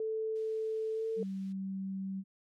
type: tone with pitch glide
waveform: sine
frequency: 440 to 446.7 Hz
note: A4 to A4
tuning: 0 to +26 cents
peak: -32 dBFS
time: 0-1.23 s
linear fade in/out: 2 ms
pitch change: +26 cents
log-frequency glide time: 0.93-1.06 s
type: noise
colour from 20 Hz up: violet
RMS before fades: -47 dBFS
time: 0.35-1.53 s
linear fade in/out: 10 ms
type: tone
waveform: sine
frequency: 192.5 Hz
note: G3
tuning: 31 cents flat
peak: -35 dBFS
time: 1.16-2.24 s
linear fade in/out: 50 ms
effects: low-pass 3000 Hz 12 dB/octave